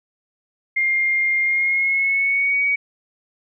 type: tone with pitch glide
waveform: sine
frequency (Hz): 2116 to 2255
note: C7 to C#7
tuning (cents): +19 to +29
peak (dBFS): -16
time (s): 0.76-2.76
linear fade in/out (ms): 10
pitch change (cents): +110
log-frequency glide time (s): 1.43-2.62
effects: none